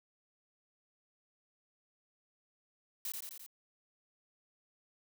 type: noise with echo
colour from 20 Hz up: blue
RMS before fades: -39 dBFS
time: 3.05-3.12 s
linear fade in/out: 2 ms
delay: 86 ms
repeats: 4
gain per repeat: -3 dB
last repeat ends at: 3.464 s
effects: none